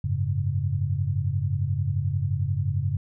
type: chord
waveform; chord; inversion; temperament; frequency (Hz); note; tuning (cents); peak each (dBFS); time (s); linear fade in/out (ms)
sine; F# suspended second; none; equal; 92.5 / 103.83 / 138.59; F#2 / G#2 / C#3; 0 / 0 / 0; -27; 0.04-2.97; 5
effects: none